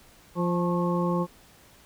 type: harmonic tone with a mistuned harmonic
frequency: 174.61 Hz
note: F3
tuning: in tune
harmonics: 1 / 2 / 3 / 5 / 6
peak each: -25 / -30 / -31 / -35 / -32 dBFS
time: 0.35-1.27 s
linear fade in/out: 50 ms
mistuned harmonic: 6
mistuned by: +64 cents
effects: pink hiss -55 dBFS RMS until 1.85 s